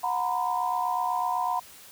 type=tone cluster; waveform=sine; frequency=729 / 942 / 1010 Hz; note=F#5 / A#5 / B5; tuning=-26 / +18 / +39 cents; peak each=-29 dBFS; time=0.03-1.6 s; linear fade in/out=10 ms; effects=white hiss -49 dBFS RMS until 1.91 s